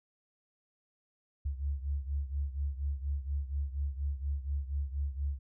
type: beating tone pair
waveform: sine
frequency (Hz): 69.3 / 73.5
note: C#2 / D2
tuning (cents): 0 / +2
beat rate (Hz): 4.2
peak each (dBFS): -33 / -37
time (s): 1.45-5.39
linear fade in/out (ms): 10
effects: none